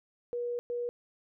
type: tone bursts at uneven times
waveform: sine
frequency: 481.5 Hz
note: B4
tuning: 44 cents flat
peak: -31 dBFS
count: 2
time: 0.33-0.59 / 0.7-0.89 s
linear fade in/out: 0 ms
effects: none